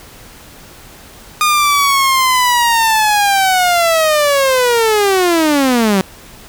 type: linear sweep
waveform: sawtooth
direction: down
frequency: 1226 to 185.2 Hz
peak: -6 dBFS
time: 1.41-6.01 s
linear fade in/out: 0 ms
effects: pink hiss -38 dBFS RMS until 6.48 s